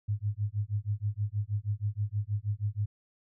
sine tone with tremolo, 103.83 Hz, G#2, in tune, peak -25 dBFS, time 0.08-2.86 s, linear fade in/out 10 ms, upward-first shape sine, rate 6.3 Hz, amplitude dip 100%, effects none

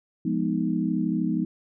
sine chord, F half-diminished seventh, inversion none, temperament equal, 174.61 / 207.7 / 246.9 / 311.1 Hz, F3 / Ab3 / Cb4 / Eb4, 0 / 0 / 0 / 0 cents, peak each -28 dBFS, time 0.25-1.45 s, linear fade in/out 5 ms, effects none

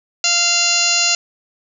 harmonic tone, 693 Hz, F5, 14 cents flat, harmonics 1 / 2 / 3 / 4 / 5 / 6 / 7 / 8 / 9 / 10, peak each -28 / -27 / -28 / -19 / -29 / -20 / -21 / -24 / -24 / -19 dBFS, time 0.24-1.15 s, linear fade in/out 2 ms, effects none

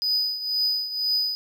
triangle tone with tremolo, 4978 Hz, D#8, in tune, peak -18 dBFS, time 0.02-1.35 s, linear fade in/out 0 ms, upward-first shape triangle, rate 2 Hz, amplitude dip 75%, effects none

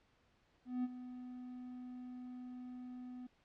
triangle tone with ADSR envelope, 250 Hz, B3, 21 cents sharp, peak -31 dBFS, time 0.65-3.27 s, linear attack 190 ms, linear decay 33 ms, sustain -13 dB, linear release 6 ms, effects pink hiss -73 dBFS RMS until 3.44 s + low-pass 4000 Hz 12 dB/octave

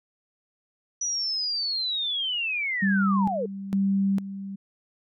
sine linear sweep, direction down, 5920 to 416.1 Hz, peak -25 dBFS, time 1.01-3.46 s, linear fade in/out 5 ms
sine tone with tremolo, 196 Hz, G3, in tune, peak -20 dBFS, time 2.82-4.56 s, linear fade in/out 10 ms, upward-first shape square, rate 1.1 Hz, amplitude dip 75%
effects none

